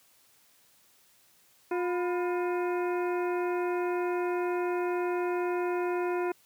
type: harmonic tone with a mistuned harmonic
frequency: 355.6 Hz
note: F4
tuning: 31 cents sharp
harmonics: 1 / 2 / 3 / 4 / 5 / 6 / 7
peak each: -28 / -36 / -38 / -41 / -47 / -48 / -45 dBFS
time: 1.71-6.32 s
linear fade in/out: 5 ms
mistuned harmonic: 3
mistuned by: -110 cents
effects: white hiss -63 dBFS RMS until 6.45 s + high-pass 60 Hz 12 dB/octave